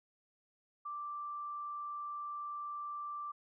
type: tone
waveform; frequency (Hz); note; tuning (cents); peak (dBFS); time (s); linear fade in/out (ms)
sine; 1174.7; D6; 0; -39; 0.85-3.32; 10
effects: none